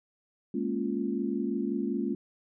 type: chord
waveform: sine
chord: Bb minor seventh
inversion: third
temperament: equal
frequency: 207.7 / 233.1 / 277.2 / 349.2 Hz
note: Ab3 / Bb3 / Db4 / F4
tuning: 0 / 0 / 0 / 0 cents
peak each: -33 / -33 / -33 / -34 dBFS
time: 0.54-2.15 s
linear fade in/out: 5 ms
effects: none